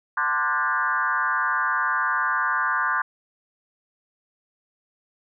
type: tone with frequency modulation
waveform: sine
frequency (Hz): 1318.5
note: E6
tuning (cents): 0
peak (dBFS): -20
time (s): 0.17-3.02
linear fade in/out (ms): 5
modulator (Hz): 140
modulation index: 2.6
effects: none